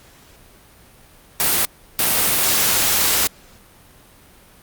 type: noise bursts at uneven times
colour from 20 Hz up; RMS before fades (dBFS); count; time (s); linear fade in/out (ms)
white; -17; 2; 1.4-1.65 / 1.99-3.27; 0
effects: pink hiss -48 dBFS RMS until 4.62 s + Opus 48 kbps